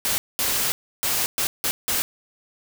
white noise bursts at uneven times, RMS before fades -23 dBFS, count 6, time 0.05-0.18 / 0.39-0.72 / 1.03-1.26 / 1.38-1.47 / 1.64-1.71 / 1.88-2.02 s, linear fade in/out 0 ms, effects none

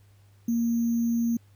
sine tone with sample-and-hold, 233.1 Hz, A#3, in tune, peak -22 dBFS, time 0.48-1.37 s, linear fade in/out 5 ms, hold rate 6300 Hz, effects added 100 Hz sine -54 dBFS peak until 1.55 s + pink hiss -66 dBFS RMS until 1.55 s

